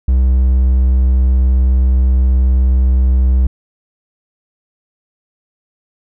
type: tone with vibrato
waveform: triangle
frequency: 63.9 Hz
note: C2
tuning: 40 cents flat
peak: -6 dBFS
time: 0.08-3.47 s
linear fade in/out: 5 ms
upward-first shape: square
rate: 19 Hz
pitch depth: 10 cents each way
effects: none